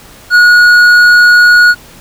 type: tone with hard clipping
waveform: sine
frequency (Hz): 1451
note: F#6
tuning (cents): -34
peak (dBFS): -3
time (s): 0.3-1.75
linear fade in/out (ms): 50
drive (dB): 6
effects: pink hiss -36 dBFS RMS until 2 s